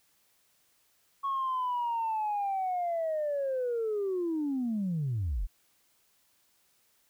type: linear sweep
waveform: sine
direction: down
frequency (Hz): 1108.7 to 33.47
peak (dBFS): -27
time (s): 1.23-5.47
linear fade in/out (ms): 20
effects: tanh soft clip ceiling -25 dBFS + white hiss -69 dBFS RMS until 7.09 s